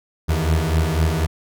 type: beating tone pair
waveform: 30% pulse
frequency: 77.78 / 81.78 Hz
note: D#2 / E2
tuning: 0 / -13 cents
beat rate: 4 Hz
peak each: -17 dBFS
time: 0.28-1.27 s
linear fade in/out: 20 ms
effects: none